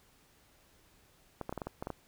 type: clicks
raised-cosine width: 1 ms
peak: -23 dBFS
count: 9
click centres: 1.413 / 1.494 / 1.526 / 1.577 / 1.618 / 1.67 / 1.825 / 1.871 / 1.903 s
effects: pink hiss -65 dBFS RMS until 2.07 s